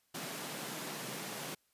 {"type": "high-pass noise", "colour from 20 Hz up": "pink", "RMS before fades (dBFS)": -42, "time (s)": [0.14, 1.55], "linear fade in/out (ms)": 10, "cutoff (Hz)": 130, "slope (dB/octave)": 96, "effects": ["white hiss -75 dBFS RMS until 1.73 s", "resampled to 32000 Hz"]}